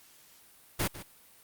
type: noise with echo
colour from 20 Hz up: pink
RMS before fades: -29 dBFS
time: 0.79-0.88 s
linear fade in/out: 10 ms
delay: 150 ms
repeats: 1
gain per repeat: -14 dB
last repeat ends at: 1.03 s
effects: white hiss -58 dBFS RMS until 1.43 s + Opus 48 kbps

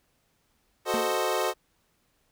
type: chord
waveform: 25% pulse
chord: F# diminished seventh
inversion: none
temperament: equal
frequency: 370 / 440 / 523.3 / 622.3 Hz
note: F#4 / A4 / C5 / Eb5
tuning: 0 / 0 / 0 / 0 cents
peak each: -27 dBFS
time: 0.85-1.54 s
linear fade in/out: 50 ms
type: tone with exponential decay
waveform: 35% pulse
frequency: 227.4 Hz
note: A#3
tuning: 43 cents flat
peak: -25 dBFS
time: 0.94-1.23 s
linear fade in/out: 0 ms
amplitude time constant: 63 ms
effects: pink hiss -70 dBFS RMS until 2.31 s

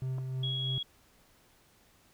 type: tone with tremolo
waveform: triangle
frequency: 130.2 Hz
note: C3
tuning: 8 cents flat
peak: -29 dBFS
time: 0.02-0.78 s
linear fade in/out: 0 ms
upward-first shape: sine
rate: 3.1 Hz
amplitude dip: 35%
type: clicks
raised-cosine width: 1 ms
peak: -35 dBFS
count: 2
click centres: 0.182 / 0.185 s
type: tone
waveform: sine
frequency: 3322 Hz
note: G#7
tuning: in tune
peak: -33 dBFS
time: 0.43-0.83 s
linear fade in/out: 5 ms
effects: pink hiss -64 dBFS RMS until 2.13 s

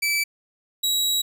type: tone pair in turn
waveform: sawtooth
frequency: 2312 / 3870 Hz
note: D7 / B7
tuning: -28 / -36 cents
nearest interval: major sixth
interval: 892 cents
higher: second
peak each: -17 dBFS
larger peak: neither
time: 0.02-0.24 / 0.83-1.22 s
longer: second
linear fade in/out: 10 ms
effects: none

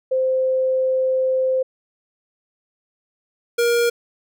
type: tone pair in turn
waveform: sine / square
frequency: 520 / 472.7 Hz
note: C5 / A#4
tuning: -11 / +24 cents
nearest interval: major second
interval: 165 cents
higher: first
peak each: -16 dBFS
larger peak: neither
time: 0.11-1.63 / 3.58-3.9 s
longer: first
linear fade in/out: 10 ms
effects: none

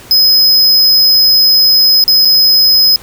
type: tone with dropouts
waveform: square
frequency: 5070 Hz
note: D#8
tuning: 32 cents sharp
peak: -5 dBFS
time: 0.11-2.96 s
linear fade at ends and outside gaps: 1 ms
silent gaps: 2.04-2.079 / 2.25-2.254 s
effects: pink hiss -35 dBFS RMS until 3.02 s

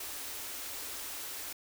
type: band-stop noise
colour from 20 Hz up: white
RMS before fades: -41 dBFS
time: 0-1.53 s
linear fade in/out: 5 ms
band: 110 to 240 Hz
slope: 96 dB/octave
effects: none

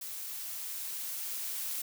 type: noise with level ramp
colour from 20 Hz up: blue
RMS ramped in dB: -41 to -36 dBFS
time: 0.01-1.82 s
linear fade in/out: 5 ms
effects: none

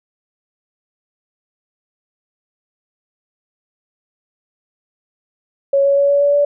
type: tone with pitch steps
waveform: sine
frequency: 554.4 / 558.9 / 563.4 / 568 / 572.6 / 577.3 Hz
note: C#5 / C#5 / C#5 / C#5 / D5 / D5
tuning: 0 / +14 / +28 / +42 / -44 / -30 cents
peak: -10 dBFS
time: 5.73-6.45 s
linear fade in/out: 5 ms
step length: 120 ms
effects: none

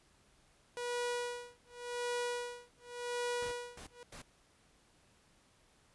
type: tone with tremolo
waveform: sawtooth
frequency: 485.1 Hz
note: B4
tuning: 31 cents flat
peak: -30 dBFS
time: 0.77-4.03 s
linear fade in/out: 0 ms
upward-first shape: sine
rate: 0.89 Hz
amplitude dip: 100%
type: noise bursts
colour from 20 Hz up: pink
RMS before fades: -50 dBFS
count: 3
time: 3.42-4.22 s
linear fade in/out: 5 ms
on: 100 ms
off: 250 ms
effects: pink hiss -68 dBFS RMS until 5.94 s + resampled to 24000 Hz

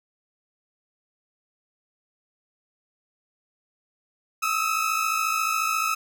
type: tone pair together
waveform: 30% pulse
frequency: 1264.8 / 1319 Hz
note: D#6 / E6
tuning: +28 / +1 cents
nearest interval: minor second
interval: 73 cents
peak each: -23 / -23 dBFS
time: 4.42-5.95 s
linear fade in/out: 10 ms
effects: none

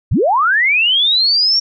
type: linear sweep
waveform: sine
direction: up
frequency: 51.91 to 5590 Hz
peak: -10 dBFS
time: 0.11-1.6 s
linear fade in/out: 10 ms
effects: none

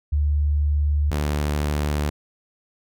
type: tone pair in turn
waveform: sine / sawtooth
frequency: 73.5 / 73.97 Hz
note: D2 / D2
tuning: +2 / +13 cents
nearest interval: unison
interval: 11 cents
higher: second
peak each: -17 dBFS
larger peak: neither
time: 0.12-1.11 / 1.11-2.1 s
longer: neither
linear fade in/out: 10 ms
effects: none

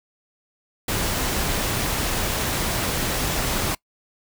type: noise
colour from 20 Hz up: pink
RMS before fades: -24 dBFS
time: 0.88-3.75 s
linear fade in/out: 5 ms
effects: noise-tail reverb RT60 0.1 s tail -23 dB re dry

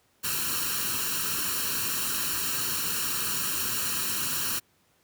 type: noise with comb filter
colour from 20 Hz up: white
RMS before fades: -29 dBFS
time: 0.23-4.6 s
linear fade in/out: 20 ms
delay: 0.71 ms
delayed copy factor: +0.8
effects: pink hiss -66 dBFS RMS until 5.03 s + high-pass 80 Hz 12 dB/octave

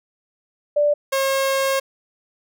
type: tone pair in turn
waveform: sine / sawtooth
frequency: 587.3 / 540.1 Hz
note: D5 / C#5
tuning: 0 / -45 cents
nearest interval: minor second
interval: 145 cents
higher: first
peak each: -14 dBFS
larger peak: neither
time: 0.76-0.94 / 1.12-1.8 s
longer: second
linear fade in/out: 10 ms
effects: none

